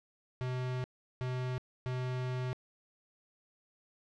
square tone bursts at uneven times, 127 Hz, B2, 49 cents sharp, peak -34 dBFS, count 3, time 0.41-0.84 / 1.21-1.58 / 1.86-2.53 s, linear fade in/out 0 ms, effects low-pass 4000 Hz 12 dB/octave

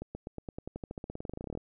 accelerating click train, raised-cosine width 2 ms, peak -25 dBFS, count 26, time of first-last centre 0.02-1.575 s, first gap 130 ms, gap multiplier 0.93, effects none

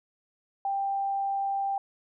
sine tone, 789 Hz, G5, 11 cents sharp, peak -26 dBFS, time 0.65-1.78 s, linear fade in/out 2 ms, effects none

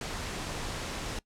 pink noise, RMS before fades -36 dBFS, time 0.01-1.19 s, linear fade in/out 2 ms, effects noise-tail reverb RT60 0.1 s tail -22 dB re dry + low-pass 8000 Hz 12 dB/octave

